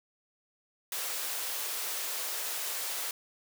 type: high-pass noise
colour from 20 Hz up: white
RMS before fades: -35 dBFS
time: 0.92-3.11 s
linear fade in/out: 2 ms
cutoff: 400 Hz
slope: 24 dB/octave
effects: none